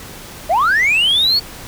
sine linear sweep, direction up, 587.3 to 4498 Hz, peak -9 dBFS, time 0.49-1.4 s, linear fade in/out 20 ms, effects tanh soft clip ceiling -9 dBFS + pink hiss -34 dBFS RMS until 1.67 s

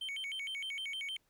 triangle tone with vibrato, 2637 Hz, E7, in tune, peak -36 dBFS, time 0.01-1.17 s, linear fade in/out 5 ms, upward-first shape square, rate 6.5 Hz, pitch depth 290 cents each way, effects pink hiss -75 dBFS RMS until 1.29 s

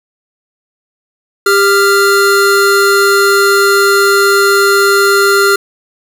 square tone pair together, 397.3 / 1392 Hz, G4 / F6, +23 / -6 cents, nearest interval octave + minor seventh, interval 2171 cents, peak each -10 dBFS, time 1.46-5.56 s, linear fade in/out 5 ms, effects none

